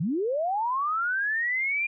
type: linear sweep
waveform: sine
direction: up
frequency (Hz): 135.8 to 2418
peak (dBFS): -24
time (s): 0-1.87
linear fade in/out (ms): 10
effects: none